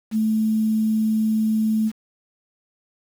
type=tone with quantisation; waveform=sine; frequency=218.4 Hz; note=A3; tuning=13 cents flat; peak=-17 dBFS; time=0.11-1.92 s; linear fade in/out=50 ms; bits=7; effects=none